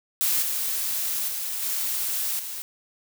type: noise with level steps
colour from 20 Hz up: blue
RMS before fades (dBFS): -23 / -27 / -30 / -27 / -34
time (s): 0.21-2.62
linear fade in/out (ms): 0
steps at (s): 0.42 / 1.28 / 1.62 / 2.39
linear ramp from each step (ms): 5
effects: none